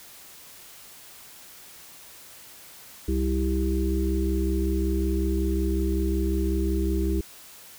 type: harmonic tone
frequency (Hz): 65.41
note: C2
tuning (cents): 0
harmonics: 1 / 3 / 5 / 6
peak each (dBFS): -24 / -31 / -28 / -31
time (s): 3.08-7.21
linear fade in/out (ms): 5
effects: white hiss -47 dBFS RMS until 7.78 s